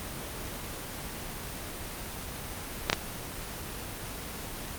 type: clicks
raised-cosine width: 0.2 ms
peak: -4 dBFS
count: 2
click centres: 2.899 / 2.93 s
effects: pink hiss -38 dBFS RMS until 4.78 s + Opus 24 kbps